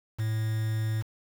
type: tone with quantisation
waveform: triangle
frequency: 110 Hz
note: A2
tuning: in tune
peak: -24 dBFS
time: 0.18-1.03 s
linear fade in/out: 20 ms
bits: 7
effects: none